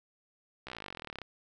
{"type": "slowing click train", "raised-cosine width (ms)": 0.3, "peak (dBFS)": -25, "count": 26, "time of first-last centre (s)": [0.67, 1.217], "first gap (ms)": 15, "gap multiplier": 1.03, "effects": []}